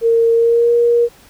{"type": "tone with pitch glide", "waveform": "sine", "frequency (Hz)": [460, 473.2], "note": ["A#4", "A#4"], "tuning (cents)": [-23, 26], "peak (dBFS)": -9, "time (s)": [0.01, 1.09], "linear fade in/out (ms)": 50, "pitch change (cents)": 49, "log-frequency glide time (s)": [0.33, 0.72], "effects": ["pink hiss -46 dBFS RMS until 1.29 s"]}